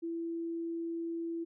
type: tone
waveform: sine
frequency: 333.8 Hz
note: E4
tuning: 22 cents sharp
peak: -34 dBFS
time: 0.02-1.45 s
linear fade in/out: 20 ms
effects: none